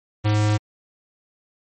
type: tone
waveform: square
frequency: 105.7 Hz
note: G#2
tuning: 31 cents sharp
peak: -17 dBFS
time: 0.24-0.58 s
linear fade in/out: 20 ms
effects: MP3 32 kbps